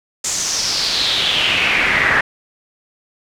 brown noise with band-pass filter sweep, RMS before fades -17 dBFS, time 0.24-2.21 s, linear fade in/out 5 ms, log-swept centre 7200 to 1700 Hz, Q 4.5, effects none

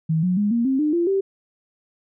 sine tone with pitch steps, 160 / 181.68 / 206.3 / 234.3 / 266 / 302 / 343 / 389.4 Hz, D#3 / F#3 / G#3 / A#3 / C4 / D4 / F4 / G4, +49 / -31 / -11 / +9 / +29 / +48 / -31 / -12 cents, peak -17 dBFS, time 0.09-1.21 s, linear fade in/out 10 ms, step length 140 ms, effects none

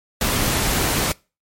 pink noise, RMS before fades -20 dBFS, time 0.21-1.12 s, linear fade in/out 2 ms, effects noise-tail reverb RT60 0.3 s tail -24 dB re dry + MP3 64 kbps

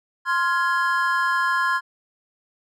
triangle chord, F minor, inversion second, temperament just, 1047.7 / 1396.9 / 1676.3 Hz, C6 / F6 / Ab6, +2 / 0 / +16 cents, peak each -20 / -23 / -22 dBFS, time 0.25-1.81 s, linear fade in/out 50 ms, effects none

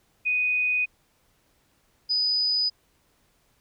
sine tone pair in turn, 2489 / 4978 Hz, D#7 / D#8, 0 / 0 cents, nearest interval octave, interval 1200 cents, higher second, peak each -21 dBFS, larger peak neither, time 0.25-0.86 / 2.09-2.7 s, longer neither, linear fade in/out 20 ms, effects pink hiss -66 dBFS RMS until 3.6 s

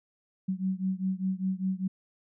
sine beating tone pair, 186.5 / 191.5 Hz, F#3 / G3, +14 / -40 cents, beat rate 5 Hz, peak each -30 / -31 dBFS, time 0.48-1.88 s, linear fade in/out 10 ms, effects none

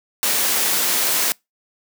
white noise, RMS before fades -19 dBFS, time 0.23-1.32 s, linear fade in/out 0 ms, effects noise-tail reverb RT60 0.2 s tail -26 dB re dry + high-pass 200 Hz 12 dB/octave

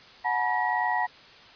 sine tone cluster, 733 / 862 / 964 / 1912 Hz, F#5 / A5 / B5 / A#6, -16 / -36 / -42 / +43 cents, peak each -29 dBFS, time 0.24-1.07 s, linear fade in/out 20 ms, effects white hiss -50 dBFS RMS until 1.55 s + resampled to 11025 Hz

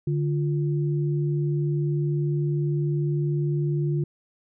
sine tone pair together, 146.66 / 349.2 Hz, D3 / F4, -2 / 0 cents, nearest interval octave + minor third, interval 1502 cents, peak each -22 / -30 dBFS, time 0.07-4.04 s, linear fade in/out 5 ms, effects none

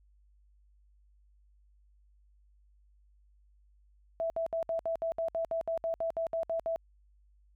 sine tone bursts, 659.3 Hz, E5, in tune, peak -29 dBFS, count 16, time 4.2-6.76 s, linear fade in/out 0 ms, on 100 ms, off 64 ms, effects added 50 Hz sine -61 dBFS peak until 7.55 s

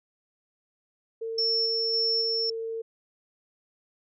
sine tone, 452.2 Hz, A4, 47 cents sharp, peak -30 dBFS, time 1.21-2.82 s, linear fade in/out 10 ms
sine tone with tremolo, 5400 Hz, E8, 41 cents sharp, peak -23 dBFS, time 1.38-2.5 s, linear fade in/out 5 ms, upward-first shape square, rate 1.8 Hz, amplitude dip 25%
effects none

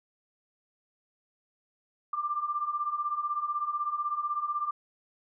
sine beating tone pair, 1174.7 / 1190.7 Hz, D6 / D6, 0 / +23 cents, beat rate 16 Hz, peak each -34 / -30 dBFS, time 2.13-4.71 s, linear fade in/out 5 ms, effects none

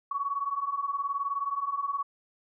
sine beating tone pair, 1108.7 / 1127.7 Hz, C#6 / C#6, 0 / +29 cents, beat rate 19 Hz, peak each -33 / -30 dBFS, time 0.11-2.03 s, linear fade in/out 5 ms, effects none

